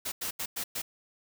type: noise bursts at uneven times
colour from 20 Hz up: white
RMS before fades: -34 dBFS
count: 5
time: 0.05-0.12 / 0.21-0.31 / 0.39-0.46 / 0.56-0.64 / 0.75-0.82 s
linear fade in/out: 10 ms
effects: none